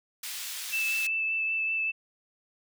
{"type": "high-pass noise", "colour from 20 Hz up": "pink", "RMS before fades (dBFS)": -37, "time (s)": [0.23, 1.07], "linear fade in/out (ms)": 5, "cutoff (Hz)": 2700, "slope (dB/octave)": 12}
{"type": "tone with vibrato", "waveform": "sine", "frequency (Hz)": 2637, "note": "E7", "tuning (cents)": 0, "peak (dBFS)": -26, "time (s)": [0.72, 1.92], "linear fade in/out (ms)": 20, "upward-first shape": "sine", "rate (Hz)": 5.2, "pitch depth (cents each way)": 12}
{"effects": []}